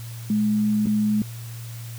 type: tone with dropouts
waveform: sine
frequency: 211.7 Hz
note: G#3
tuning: 33 cents sharp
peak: -18 dBFS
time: 0.3-1.22 s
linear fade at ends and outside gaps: 2 ms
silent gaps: 0.859-0.869 s
effects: added 116 Hz sine -33 dBFS peak until 1.98 s + white hiss -44 dBFS RMS until 1.98 s